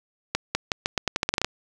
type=accelerating click train; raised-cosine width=0.2 ms; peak=-5 dBFS; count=13; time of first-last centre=0.35-1.446 s; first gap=200 ms; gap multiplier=0.84; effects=none